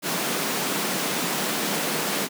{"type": "high-pass noise", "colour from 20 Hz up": "pink", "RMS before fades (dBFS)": -26, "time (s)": [0.02, 2.29], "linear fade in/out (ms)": 50, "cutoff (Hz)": 160, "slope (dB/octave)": 48, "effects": []}